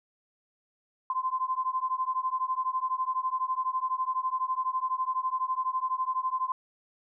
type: beating tone pair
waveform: sine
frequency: 1029 / 1041 Hz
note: C6 / C6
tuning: -29 / -9 cents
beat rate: 12 Hz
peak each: -30 dBFS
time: 1.1-6.52 s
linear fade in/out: 2 ms
effects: none